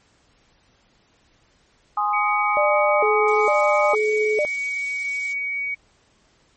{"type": "chord", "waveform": "sine", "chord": "Ab major", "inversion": "none", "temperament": "equal", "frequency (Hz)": [830.6, 1046.5, 1244.5], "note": ["Ab5", "C6", "Eb6"], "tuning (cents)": [0, 0, 0], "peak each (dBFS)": [-22, -27, -22], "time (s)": [1.97, 3.95], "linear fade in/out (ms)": 5}
{"type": "tone", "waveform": "sine", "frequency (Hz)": 2252, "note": "C#7", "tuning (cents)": 27, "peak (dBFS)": -23, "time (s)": [2.13, 5.75], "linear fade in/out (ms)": 10}
{"type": "tone with vibrato", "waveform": "sine", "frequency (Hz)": 506, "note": "B4", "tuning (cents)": 42, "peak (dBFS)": -18, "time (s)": [2.57, 4.45], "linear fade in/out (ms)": 0, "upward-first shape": "square", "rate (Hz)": 1.1, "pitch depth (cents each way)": 290}
{"type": "noise", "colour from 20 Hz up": "violet", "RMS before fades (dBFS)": -32, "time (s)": [3.28, 5.33], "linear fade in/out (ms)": 0}
{"effects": ["pink hiss -60 dBFS RMS until 6.56 s", "MP3 32 kbps"]}